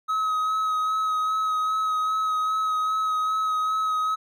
triangle tone with vibrato, 1274 Hz, D#6, 41 cents sharp, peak -20 dBFS, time 0.08-4.16 s, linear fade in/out 20 ms, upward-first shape sine, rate 2.5 Hz, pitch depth 17 cents each way, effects none

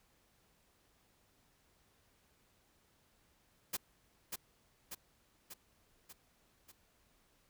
white noise with echo, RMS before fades -37 dBFS, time 3.73-3.77 s, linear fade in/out 10 ms, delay 590 ms, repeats 5, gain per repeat -4 dB, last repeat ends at 6.72 s, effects pink hiss -72 dBFS RMS until 7.49 s

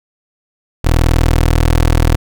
20% pulse tone, 40.57 Hz, E1, 27 cents flat, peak -4 dBFS, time 0.84-2.16 s, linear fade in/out 10 ms, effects none

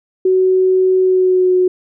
sine tone with pitch glide, 373.5 to 366.2 Hz, F#4 to F#4, +16 to -18 cents, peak -9 dBFS, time 0.25-1.68 s, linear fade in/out 5 ms, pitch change -34 cents, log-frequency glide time 1-1.55 s, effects none

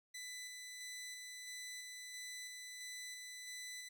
15% pulse tone with tremolo, 1996 Hz, B6, 18 cents sharp, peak -40 dBFS, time 0.14-3.89 s, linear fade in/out 10 ms, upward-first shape square, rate 1.5 Hz, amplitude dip 25%, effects none

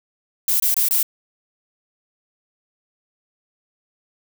violet noise bursts, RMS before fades -18 dBFS, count 4, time 0.48-1.029 s, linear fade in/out 2 ms, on 120 ms, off 23 ms, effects none

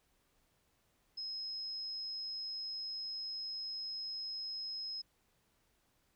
sine tone, 5130 Hz, E8, 48 cents flat, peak -39 dBFS, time 1.17-5.02 s, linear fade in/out 10 ms, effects pink hiss -75 dBFS RMS until 6.15 s

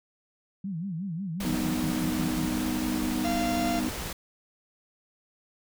sine tone with vibrato, 178.8 Hz, F3, 41 cents sharp, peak -30 dBFS, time 0.64-2.5 s, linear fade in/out 5 ms, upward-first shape sine, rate 5.5 Hz, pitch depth 210 cents each way
pink noise, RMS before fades -35 dBFS, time 1.4-4.13 s, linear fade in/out 5 ms
triangle chord, G augmented, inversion none, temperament equal, 196 / 246.9 / 311.1 Hz, G3 / B3 / D#4, 0 / 0 / 0 cents, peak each -33 / -28 / -29 dBFS, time 1.45-3.89 s, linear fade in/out 0 ms
harmonic tone, 691 Hz, F5, 19 cents flat, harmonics 1 / 2 / 3 / 4 / 5 / 6 / 7 / 8 / 9 / 10, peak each -29 / -43 / -42 / -43 / -47 / -47 / -55 / -46 / -56 / -50 dBFS, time 3.24-3.8 s, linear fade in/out 10 ms
effects none

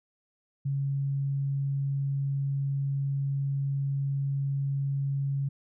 sine tone, 138.59 Hz, C#3, in tune, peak -26 dBFS, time 0.65-5.49 s, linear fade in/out 10 ms, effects none

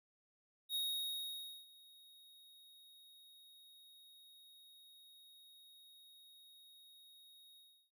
square tone with ADSR envelope, 3755 Hz, A#7, 12 cents sharp, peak -36 dBFS, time 0.69-7.91 s, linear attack 58 ms, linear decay 910 ms, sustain -24 dB, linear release 340 ms, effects noise-tail reverb RT60 0.1 s tail -25 dB re dry

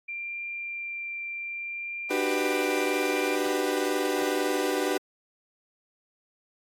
sine tone with vibrato, 2372 Hz, D7, 17 cents sharp, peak -32 dBFS, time 0.08-3.36 s, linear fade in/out 10 ms, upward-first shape triangle, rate 0.66 Hz, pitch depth 8 cents each way
35% pulse chord, G major seventh, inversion second, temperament equal with one note detuned, 298.8 / 370 / 392 / 493.9 Hz, D4 / F#4 / G4 / B4, +30 / 0 / 0 / 0 cents, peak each -29 dBFS, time 2.1-4.98 s, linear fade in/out 10 ms
effects AAC 48 kbps

